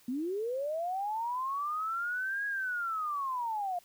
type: linear two-way sweep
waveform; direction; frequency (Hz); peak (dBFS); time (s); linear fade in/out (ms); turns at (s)
sine; up then down; 235.3 to 1661.2 to 689; -31; 0.08-3.79; 5; 2.46
effects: white hiss -62 dBFS RMS until 3.84 s